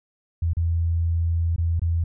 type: tone with dropouts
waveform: sine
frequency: 83.7 Hz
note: E2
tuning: 27 cents sharp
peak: -19 dBFS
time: 0.42-2.04 s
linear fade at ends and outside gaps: 5 ms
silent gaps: 0.534-0.568 / 1.562-1.581 / 1.796-1.817 s
effects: none